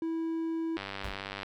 triangle tone, 326.9 Hz, E4, 14 cents flat, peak -28 dBFS, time 0.02-0.77 s, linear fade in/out 2 ms
click train, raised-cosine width 0.3 ms, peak -21 dBFS, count 66, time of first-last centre 0.77-1.432 s, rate 98.2 Hz
brown noise with exponential decay, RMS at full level -31 dBFS, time 1.04-1.24 s, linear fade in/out 2 ms, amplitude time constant 42 ms
effects none

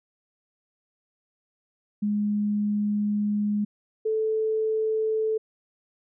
sine tone pair in turn, 207.7 / 437.9 Hz, G#3 / A4, 0 / -8 cents, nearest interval octave + minor second, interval 1292 cents, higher second, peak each -22 / -22 dBFS, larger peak neither, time 2.02-3.65 / 4.05-5.38 s, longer first, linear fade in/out 10 ms, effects none

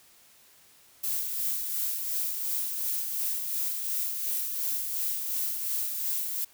violet noise with tremolo, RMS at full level -29 dBFS, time 1.03-6.45 s, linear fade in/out 10 ms, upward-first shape sine, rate 2.8 Hz, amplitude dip 40%, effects white hiss -58 dBFS RMS until 6.53 s

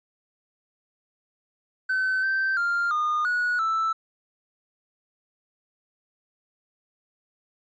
triangle tone with pitch steps, 1525 / 1556 / 1396 / 1221 / 1461 / 1321 Hz, G6 / G6 / F6 / D#6 / F#6 / E6, -48 / -13 / -1 / -33 / -22 / +3 cents, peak -19 dBFS, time 1.89-3.93 s, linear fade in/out 10 ms, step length 340 ms, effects tanh soft clip ceiling -17 dBFS + resampled to 16000 Hz

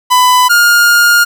45% pulse tone pair in turn, 999 / 1416.1 Hz, B5 / F6, +20 / +24 cents, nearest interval tritone, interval 604 cents, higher second, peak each -5 dBFS, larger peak neither, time 0.1-0.49 / 0.49-1.25 s, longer second, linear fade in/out 20 ms, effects none

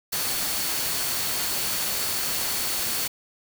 sine tone in noise, 4437 Hz, C#8, 1 cent sharp, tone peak -35 dBFS, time 0.12-3.08 s, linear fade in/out 10 ms, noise white, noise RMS -27 dBFS, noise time 0.12-3.08 s, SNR -11 dB, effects none

